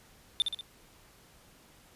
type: tone with echo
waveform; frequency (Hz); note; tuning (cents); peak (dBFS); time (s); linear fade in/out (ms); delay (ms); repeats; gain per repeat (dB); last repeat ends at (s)
triangle; 3572; A7; +25; -21; 0.4-0.42; 0; 63; 3; -5; 0.609
effects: pink hiss -59 dBFS RMS until 1.95 s + resampled to 32000 Hz